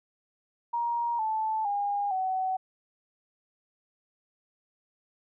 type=tone with pitch steps; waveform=sine; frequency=943 / 874.8 / 811.5 / 752.8 Hz; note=A#5 / A5 / G#5 / F#5; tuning=+20 / -10 / -40 / +30 cents; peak=-26 dBFS; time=0.73-2.57 s; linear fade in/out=10 ms; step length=460 ms; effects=none

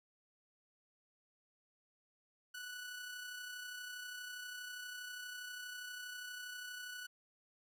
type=tone with amplitude modulation; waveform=sawtooth; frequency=1480 Hz; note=F#6; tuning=in tune; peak=-40 dBFS; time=2.54-7.07 s; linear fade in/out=10 ms; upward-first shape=sine; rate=32.4 Hz; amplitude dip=35%; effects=none

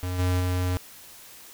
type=tone with level steps; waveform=square; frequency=90.6 Hz; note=F#2; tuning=36 cents flat; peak=-28 / -22 / -24 dBFS; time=0.03-0.77 s; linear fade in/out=0 ms; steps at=0.18 / 0.39 s; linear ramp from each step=20 ms; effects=white hiss -47 dBFS RMS until 1.53 s

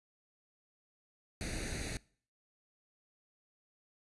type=noise with comb filter; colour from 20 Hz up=pink; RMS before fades=-39 dBFS; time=1.41-1.97 s; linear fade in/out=0 ms; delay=0.47 ms; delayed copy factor=+0.8; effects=noise-tail reverb RT60 0.5 s tail -23 dB re dry + resampled to 24000 Hz

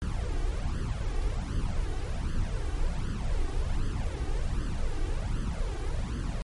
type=noise with flanger; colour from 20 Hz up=brown; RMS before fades=-29 dBFS; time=0.02-6.42 s; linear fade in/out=0 ms; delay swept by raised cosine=0.63 to 2.63 ms; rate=1.3 Hz; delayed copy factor=+0.75; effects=MP3 48 kbps

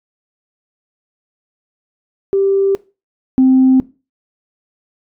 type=tone pair in turn; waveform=sine; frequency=392 / 260.7 Hz; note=G4 / C4; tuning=0 / -6 cents; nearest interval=perfect fifth; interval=706 cents; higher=first; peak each=-10 / -5 dBFS; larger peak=second; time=2.33-2.75 / 3.38-3.8 s; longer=neither; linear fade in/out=0 ms; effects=noise-tail reverb RT60 0.3 s tail -20 dB re dry + tanh soft clip ceiling -3 dBFS

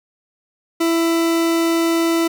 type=tone; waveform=40% pulse; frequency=332.1 Hz; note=E4; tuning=13 cents sharp; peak=-14 dBFS; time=0.8-2.28 s; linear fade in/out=10 ms; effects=none

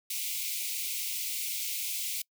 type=high-pass noise; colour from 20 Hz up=white; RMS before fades=-34 dBFS; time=0.1-2.22 s; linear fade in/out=5 ms; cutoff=2100 Hz; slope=96 dB/octave; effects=noise-tail reverb RT60 0.1 s tail -25 dB re dry

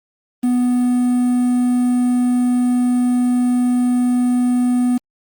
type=tone with quantisation; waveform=triangle; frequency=246.9 Hz; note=B3; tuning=in tune; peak=-11 dBFS; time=0.43-4.98 s; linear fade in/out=10 ms; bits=6; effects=Opus 24 kbps

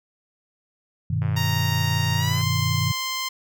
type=chord; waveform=sine; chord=G augmented; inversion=none; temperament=equal; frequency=98 / 123.47 / 155.56 Hz; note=G2 / B2 / D#3; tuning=0 / 0 / 0 cents; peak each=-25 dBFS; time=1.1-2.92 s; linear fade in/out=5 ms
type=click train; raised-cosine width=0.5 ms; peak=-23 dBFS; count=125; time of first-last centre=1.22-2.412 s; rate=104 Hz
type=tone with pitch glide; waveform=10% pulse; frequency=931 to 1045 Hz; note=A#5 to C6; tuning=-2 to -2 cents; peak=-17 dBFS; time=1.36-3.29 s; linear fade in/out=10 ms; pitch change=+200 cents; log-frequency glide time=2.16-2.44 s
effects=none

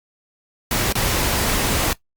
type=noise with dropouts; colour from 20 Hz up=pink; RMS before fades=-20 dBFS; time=0.71-1.93 s; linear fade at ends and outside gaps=2 ms; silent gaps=0.925-0.953 s; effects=noise-tail reverb RT60 0.1 s tail -18 dB re dry + Opus 48 kbps

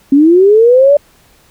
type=linear sweep; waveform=sine; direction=up; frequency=268.3 to 587.3 Hz; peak=-3 dBFS; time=0.12-0.97 s; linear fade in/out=5 ms; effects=pink hiss -48 dBFS RMS until 1.5 s

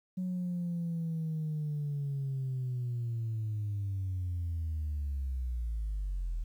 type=linear sweep; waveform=sine; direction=down; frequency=185 to 39.2 Hz; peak=-30 dBFS; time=0.17-6.44 s; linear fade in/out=10 ms; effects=tanh soft clip ceiling -29 dBFS + 11-bit

